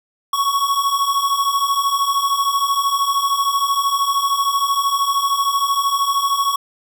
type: beating tone pair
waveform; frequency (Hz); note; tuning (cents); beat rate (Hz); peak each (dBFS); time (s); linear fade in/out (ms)
square; 1104 / 1117; C#6 / C#6; -7 / +13; 13; -22 / -18; 0.33-6.56; 5
effects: none